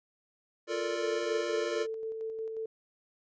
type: chord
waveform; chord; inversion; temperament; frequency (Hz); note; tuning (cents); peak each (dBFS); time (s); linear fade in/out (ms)
square; Bb major seventh; second; equal; 349.2 / 440 / 466.2 / 587.3; F4 / A4 / Bb4 / D5; 0 / 0 / 0 / 0; -37; 0.67-1.87; 50
type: tone with tremolo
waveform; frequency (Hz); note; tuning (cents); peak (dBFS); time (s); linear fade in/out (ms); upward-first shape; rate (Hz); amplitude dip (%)
sine; 444.2; A4; +16; -33; 0.96-2.66; 5; square; 5.6; 30
effects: resampled to 16000 Hz